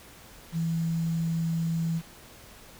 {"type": "tone with quantisation", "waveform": "sine", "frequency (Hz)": 164.81, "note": "E3", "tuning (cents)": 0, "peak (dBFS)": -25, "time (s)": [0.52, 2.02], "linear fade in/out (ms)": 50, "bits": 8, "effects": ["pink hiss -50 dBFS RMS until 2.79 s"]}